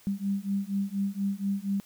sine beating tone pair, 196 / 200.2 Hz, G3 / G3, 0 / +37 cents, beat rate 4.2 Hz, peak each -30 dBFS, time 0.07-1.8 s, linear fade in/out 0 ms, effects white hiss -57 dBFS RMS until 1.85 s

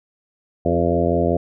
harmonic tone with a mistuned harmonic, 85.2 Hz, F2, 42 cents flat, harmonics 1 / 2 / 3 / 4 / 5 / 6 / 7 / 8, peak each -24 / -24 / -24 / -24 / -24 / -24 / -24 / -24 dBFS, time 0.65-1.37 s, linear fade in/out 5 ms, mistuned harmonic 4, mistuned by +24 cents, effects none

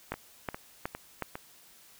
two click trains, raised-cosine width 0.5 ms, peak -22 / -17 dBFS, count 4 / 4, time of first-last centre 0.14-1.355 / 0.12-1.223 s, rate 2.47 / 2.72 Hz, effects white hiss -57 dBFS RMS until 1.99 s

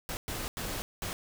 pink noise bursts at uneven times, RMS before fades -36 dBFS, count 4, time 0.09-0.17 / 0.28-0.48 / 0.57-0.82 / 1.02-1.13 s, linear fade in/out 0 ms, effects none

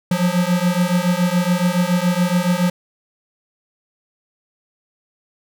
square beating tone pair, 174.61 / 181.71 Hz, F3 / F#3, 0 / -31 cents, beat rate 7.1 Hz, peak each -19 dBFS, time 0.11-2.7 s, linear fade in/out 5 ms, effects none

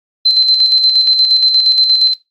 sine tone with tremolo, 4083 Hz, C8, 43 cents flat, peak -6 dBFS, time 0.25-2.14 s, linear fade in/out 10 ms, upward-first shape square, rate 8.5 Hz, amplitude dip 45%, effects noise-tail reverb RT60 0.2 s tail -17 dB re dry + AAC 48 kbps

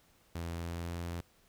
sawtooth tone with pitch glide, 84.3 to 85.77 Hz, E2 to F2, +39 to -31 cents, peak -33 dBFS, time 0.35-1.21 s, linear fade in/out 5 ms, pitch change +30 cents, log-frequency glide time 0.48-0.96 s, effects pink hiss -67 dBFS RMS until 1.48 s

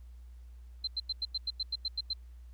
sine tone bursts, 4105 Hz, C8, 34 cents flat, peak -30 dBFS, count 11, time 0.84-2.134 s, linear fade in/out 5 ms, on 34 ms, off 92 ms, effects added 60 Hz sine -47 dBFS peak until 2.53 s + pink hiss -72 dBFS RMS until 2.53 s

